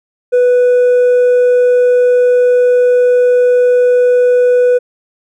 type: tone with hard clipping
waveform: triangle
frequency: 493.9 Hz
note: B4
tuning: in tune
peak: -5 dBFS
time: 0.32-4.79 s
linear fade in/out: 20 ms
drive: 1 dB
effects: none